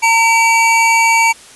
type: tone pair together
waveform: square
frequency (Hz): 911 / 2296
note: A#5 / D7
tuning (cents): -40 / -40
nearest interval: octave + major third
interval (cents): 1600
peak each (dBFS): -12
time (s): 0.02-1.33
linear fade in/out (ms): 20
effects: white hiss -39 dBFS RMS until 1.55 s + resampled to 24000 Hz